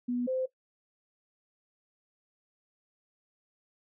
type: tone pair in turn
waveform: sine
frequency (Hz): 245 / 517.7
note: B3 / C5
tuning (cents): -14 / -18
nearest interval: octave + minor second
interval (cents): 1296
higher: second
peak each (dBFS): -28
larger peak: neither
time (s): 0.08-0.27 / 0.27-0.46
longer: neither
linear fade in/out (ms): 10
effects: noise-tail reverb RT60 0.1 s tail -17 dB re dry